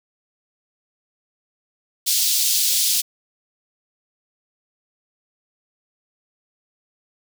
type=high-pass noise; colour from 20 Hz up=pink; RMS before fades=-19 dBFS; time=2.06-3.02 s; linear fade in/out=20 ms; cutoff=3700 Hz; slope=24 dB/octave; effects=none